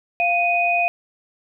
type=tone pair together; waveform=sine; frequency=697.4 / 2489 Hz; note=F5 / D#7; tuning=-3 / 0 cents; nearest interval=octave + minor seventh; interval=2203 cents; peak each=-19 dBFS; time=0.2-0.88 s; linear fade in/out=0 ms; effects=none